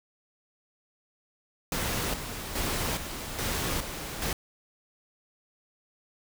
pink noise with tremolo, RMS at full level -30 dBFS, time 1.72-4.33 s, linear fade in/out 2 ms, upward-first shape square, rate 1.2 Hz, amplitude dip 55%, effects none

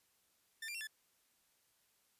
sawtooth tone with pitch steps, 1791 / 2380 / 2726 / 1738 Hz, A6 / D7 / F7 / A6, +30 / +22 / -43 / -22 cents, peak -39 dBFS, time 0.62-0.872 s, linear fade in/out 5 ms, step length 63 ms, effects white hiss -75 dBFS RMS until 2.19 s + resampled to 32000 Hz

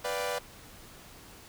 sawtooth chord, G dominant seventh, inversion first, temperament equal, 493.9 / 587.3 / 698.5 / 784 Hz, B4 / D5 / F5 / G5, 0 / 0 / 0 / 0 cents, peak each -30 / -31 / -36 / -36 dBFS, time 0.04-0.39 s, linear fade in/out 10 ms, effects pink hiss -51 dBFS RMS until 1.48 s

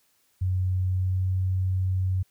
sine tone with pitch glide, 92.5 to 93.36 Hz, F#2 to F#2, 0 to +16 cents, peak -22 dBFS, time 0.41-2.23 s, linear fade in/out 10 ms, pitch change +16 cents, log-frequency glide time 0.86-1.31 s, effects white hiss -67 dBFS RMS until 2.3 s

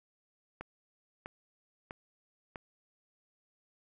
click train, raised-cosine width 0.5 ms, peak -26 dBFS, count 4, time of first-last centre 0.61-2.558 s, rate 1.54 Hz, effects none

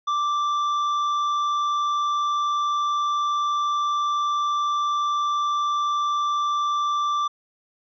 sine tone with tanh clipping, 1174.7 Hz, D6, in tune, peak -22 dBFS, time 0.07-7.28 s, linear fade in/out 10 ms, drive 8 dB, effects resampled to 16000 Hz

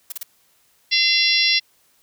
blue noise bursts, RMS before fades -29 dBFS, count 3, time 0.1-0.232 s, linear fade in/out 5 ms, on 22 ms, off 33 ms
harmonic tone, 685 Hz, F5, 34 cents flat, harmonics 3 / 4 / 5 / 6 / 7 / 8, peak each -22 / -22 / -22 / -22 / -22 / -22 dBFS, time 0.91-1.6 s, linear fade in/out 20 ms
effects white hiss -60 dBFS RMS until 2.02 s

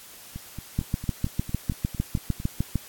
two click trains, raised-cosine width 5 ms, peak -22 / -11 dBFS, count 10 / 14, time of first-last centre 0.36-2.401 / 0.79-2.757 s, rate 4.41 / 6.61 Hz, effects white hiss -46 dBFS RMS until 2.88 s + AAC 64 kbps

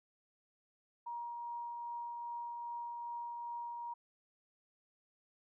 sine tone with tremolo, 947 Hz, A#5, 27 cents sharp, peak -39 dBFS, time 1.06-3.94 s, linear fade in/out 10 ms, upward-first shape triangle, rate 2.5 Hz, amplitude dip 25%, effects none

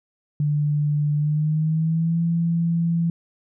sine tone with pitch glide, 147.9 to 167.94 Hz, D3 to E3, +13 to +33 cents, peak -18 dBFS, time 0.4-3.1 s, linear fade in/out 2 ms, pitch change +220 cents, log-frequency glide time 1.16-2.21 s, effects none

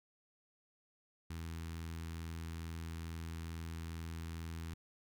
sawtooth tone with notch filter, 82.3 Hz, E2, 2 cents flat, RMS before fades -44 dBFS, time 1.3-4.74 s, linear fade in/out 5 ms, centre 590 Hz, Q 0.79, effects none

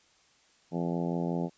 harmonic tone, 85.5 Hz, F2, 36 cents flat, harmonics 2 / 3 / 4 / 5 / 6 / 7 / 8 / 9 / 10, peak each -31 / -35 / -37 / -39 / -41 / -42 / -43 / -44 / -45 dBFS, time 0.71-1.5 s, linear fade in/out 50 ms, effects white hiss -64 dBFS RMS until 1.57 s + resampled to 16000 Hz

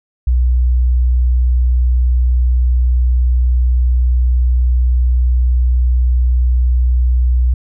sine tone, 61.74 Hz, B1, in tune, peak -8 dBFS, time 0.27-7.54 s, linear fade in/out 5 ms, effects tanh soft clip ceiling -5 dBFS

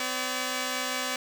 5% pulse tone pair together, 254.9 / 572.2 Hz, C4 / D5, -45 / -45 cents, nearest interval octave + major second, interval 1400 cents, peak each -20 dBFS, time 0-1.16 s, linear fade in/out 2 ms, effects none

